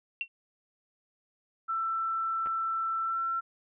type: tone with exponential decay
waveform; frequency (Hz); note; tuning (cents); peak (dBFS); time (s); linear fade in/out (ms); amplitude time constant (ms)
sine; 2728; F7; -41; -25; 0.21-0.28; 1; 15
type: tone with pitch glide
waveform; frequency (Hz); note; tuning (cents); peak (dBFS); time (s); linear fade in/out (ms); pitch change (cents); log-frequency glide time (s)
sine; 1334 to 1350.3; E6 to E6; +20 to +41; -28; 1.68-3.41; 20; +21; 3.03-3.2
type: clicks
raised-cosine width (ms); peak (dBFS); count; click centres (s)
0.5; -30; 2; 2.46 / 2.471
effects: none